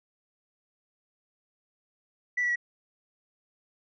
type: tone with pitch steps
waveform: sine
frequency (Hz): 1968 / 1946 / 1926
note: B6 / B6 / B6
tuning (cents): -7 / -26 / -44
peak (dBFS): -23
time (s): 2.37-2.559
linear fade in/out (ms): 10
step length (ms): 63
effects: tanh soft clip ceiling -21 dBFS